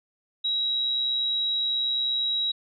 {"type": "tone", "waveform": "sine", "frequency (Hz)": 3857, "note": "B7", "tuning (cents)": -42, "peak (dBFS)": -23, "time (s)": [0.44, 2.52], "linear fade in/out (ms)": 10, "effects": []}